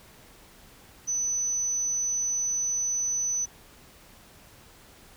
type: tone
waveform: sine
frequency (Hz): 6000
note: F#8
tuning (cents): +23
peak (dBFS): -25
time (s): 1.07-3.46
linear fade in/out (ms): 20
effects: pink hiss -53 dBFS RMS until 5.16 s